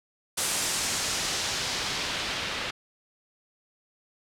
white noise with low-pass filter sweep, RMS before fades -30 dBFS, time 0.37-2.71 s, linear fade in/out 10 ms, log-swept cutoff 9500 to 3100 Hz, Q 1.1, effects none

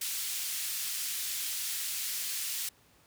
white band-pass noise, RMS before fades -35 dBFS, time 0.01-2.69 s, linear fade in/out 5 ms, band 2400 to 16000 Hz, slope 12 dB/octave, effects pink hiss -63 dBFS RMS until 3.06 s + high-pass 60 Hz 12 dB/octave

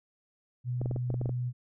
sine tone, 123.47 Hz, B2, in tune, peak -29 dBFS, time 0.64-1.53 s, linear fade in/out 50 ms
clicks, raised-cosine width 2 ms, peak -22 dBFS, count 9, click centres 0.815 / 0.859 / 0.912 / 0.962 / 1.103 / 1.142 / 1.214 / 1.258 / 1.293 s
effects none

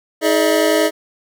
square tone cluster, 317.1 / 422.4 / 595 / 646 Hz, D#4 / G#4 / D5 / E5, +33 / +29 / +22 / -35 cents, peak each -19 dBFS, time 0.21-0.91 s, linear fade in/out 50 ms, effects none

